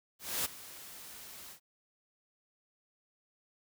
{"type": "noise with ADSR envelope", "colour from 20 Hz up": "white", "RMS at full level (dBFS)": -32, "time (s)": [0.19, 1.6], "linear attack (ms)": 260, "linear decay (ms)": 16, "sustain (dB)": -17, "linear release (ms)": 90, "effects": []}